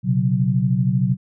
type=chord; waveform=sine; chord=B suspended second; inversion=none; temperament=equal with one note detuned; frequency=123.47 / 136.37 / 185 Hz; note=B2 / C#3 / F#3; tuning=0 / -28 / 0 cents; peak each=-20 dBFS; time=0.03-1.17 s; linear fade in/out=50 ms; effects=none